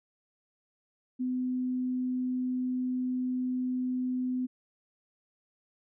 sine tone, 253.2 Hz, B3, 43 cents sharp, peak -28 dBFS, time 1.19-4.47 s, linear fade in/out 20 ms, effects none

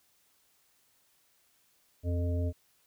harmonic tone with a mistuned harmonic, 87.31 Hz, F2, in tune, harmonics 1 / 3 / 5 / 7, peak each -28 / -38 / -42 / -41 dBFS, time 2.03-2.53 s, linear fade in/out 50 ms, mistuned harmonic 1, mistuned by -42 cents, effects white hiss -69 dBFS RMS until 2.86 s

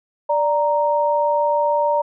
sine tone pair together, 587.3 / 931.7 Hz, D5 / A#5, 0 / -1 cents, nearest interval minor sixth, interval 799 cents, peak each -18 dBFS, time 0.29-2.02 s, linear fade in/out 10 ms, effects none

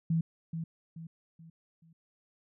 sine tone with echo, 163.9 Hz, E3, 10 cents flat, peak -25 dBFS, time 0.1-0.21 s, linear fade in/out 5 ms, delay 430 ms, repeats 4, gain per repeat -8 dB, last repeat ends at 1.93 s, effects none

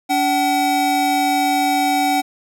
square tone pair together, 286.3 / 759 Hz, D4 / F#5, -44 / +44 cents, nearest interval octave + perfect fourth, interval 1688 cents, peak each -21 / -17 dBFS, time 0.09-2.22 s, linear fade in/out 20 ms, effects none

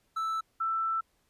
triangle / sine tone pair in turn, 1318.5 / 1329.2 Hz, E6 / E6, 0 / +14 cents, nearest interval unison, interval 14 cents, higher second, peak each -27 dBFS, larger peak neither, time 0.16-0.41 / 0.6-1.01 s, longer second, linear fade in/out 10 ms, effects pink hiss -72 dBFS RMS until 1.29 s + resampled to 32000 Hz

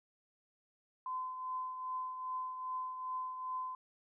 sine tone with tremolo, 1024 Hz, C6, 38 cents flat, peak -35 dBFS, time 1.06-3.75 s, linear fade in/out 2 ms, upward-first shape triangle, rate 2.5 Hz, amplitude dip 55%, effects none

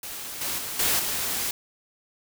white noise with level steps, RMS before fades -36 / -29 / -33 / -23 / -28 dBFS, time 0.03-1.51 s, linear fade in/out 2 ms, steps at 0.41 / 0.58 / 0.79 / 0.99 s, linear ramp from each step 5 ms, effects none

